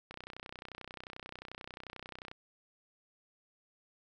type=click train; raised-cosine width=0.3 ms; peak=-28 dBFS; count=70; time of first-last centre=0.11-2.314 s; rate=31.3 Hz; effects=none